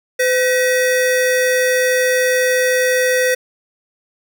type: tone pair together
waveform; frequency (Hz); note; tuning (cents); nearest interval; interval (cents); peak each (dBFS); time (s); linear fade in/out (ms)
square; 507 / 1914.2; B4 / A#6; +45 / +45; octave + major seventh; 2300; -15 / -19; 0.19-3.35; 10
effects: none